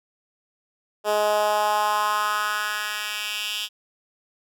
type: tone with high-pass filter sweep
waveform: 10% pulse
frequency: 210 Hz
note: G#3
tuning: 19 cents sharp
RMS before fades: -24 dBFS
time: 1.04-3.69 s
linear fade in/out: 50 ms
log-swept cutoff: 510 to 3200 Hz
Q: 2.8
effects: none

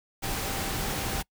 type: tone in noise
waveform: sine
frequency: 784 Hz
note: G5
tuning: in tune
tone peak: -41 dBFS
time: 0.22-1.23 s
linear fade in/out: 20 ms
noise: pink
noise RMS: -31 dBFS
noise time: 0.22-1.23 s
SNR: -13 dB
effects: noise-tail reverb RT60 0.1 s tail -25 dB re dry

